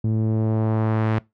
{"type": "tone with low-pass filter sweep", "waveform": "sawtooth", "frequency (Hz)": 110, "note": "A2", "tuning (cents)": 0, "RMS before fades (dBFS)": -21, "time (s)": [0.04, 1.19], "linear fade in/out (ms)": 5, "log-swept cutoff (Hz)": [250, 2200], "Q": 0.91, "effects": ["noise-tail reverb RT60 0.2 s tail -22 dB re dry"]}